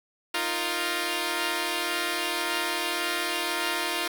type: chord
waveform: 5% pulse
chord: Eb suspended second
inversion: none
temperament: equal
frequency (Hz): 311.1 / 349.2 / 466.2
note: Eb4 / F4 / Bb4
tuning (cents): 0 / 0 / 0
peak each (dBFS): -21 / -17 / -23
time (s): 0.34-4.08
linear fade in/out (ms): 5
effects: 8-bit